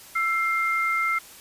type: tone pair together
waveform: sine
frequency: 1335 / 2108 Hz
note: E6 / C7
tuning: +22 / +12 cents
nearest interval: minor sixth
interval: 790 cents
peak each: -24 dBFS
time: 0.15-1.19 s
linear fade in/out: 10 ms
effects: white hiss -46 dBFS RMS until 1.4 s + resampled to 32000 Hz